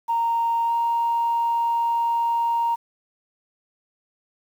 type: tone with pitch glide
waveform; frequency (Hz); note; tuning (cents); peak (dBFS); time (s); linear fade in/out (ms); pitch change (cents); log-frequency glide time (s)
sine; 927 to 932.4; A#5 to A#5; -10 to 0; -18; 0.08-2.76; 20; +10; 0.63-0.74
effects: tanh soft clip ceiling -15 dBFS + 8-bit